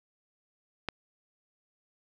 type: click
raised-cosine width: 0.3 ms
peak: -15 dBFS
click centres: 0.887 s
effects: none